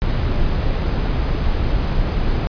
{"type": "noise", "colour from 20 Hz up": "brown", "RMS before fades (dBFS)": -18, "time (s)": [0.02, 2.47], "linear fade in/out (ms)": 0, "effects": ["resampled to 11025 Hz"]}